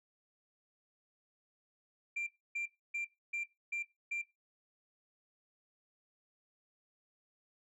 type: tone bursts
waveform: sine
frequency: 2370 Hz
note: D7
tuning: 15 cents sharp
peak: -32 dBFS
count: 6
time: 2.16-4.22 s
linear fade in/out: 10 ms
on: 110 ms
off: 280 ms
effects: noise-tail reverb RT60 0.2 s tail -19 dB re dry + tanh soft clip ceiling -33 dBFS